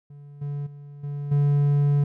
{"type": "tone with level steps", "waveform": "triangle", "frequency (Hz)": 143.8, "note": "D3", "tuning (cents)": -36, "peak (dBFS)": [-39, -25, -37, -26, -15], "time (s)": [0.1, 2.04], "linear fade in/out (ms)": 5, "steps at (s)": [0.41, 0.66, 1.03, 1.31], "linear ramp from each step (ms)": 10, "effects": []}